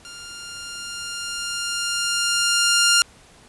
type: tone with level ramp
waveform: 10% pulse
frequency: 1400 Hz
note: F6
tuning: 4 cents sharp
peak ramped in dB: -29 to -5 dBFS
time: 0.05-3.02 s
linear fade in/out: 0 ms
effects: pink hiss -50 dBFS RMS until 3.48 s + resampled to 24000 Hz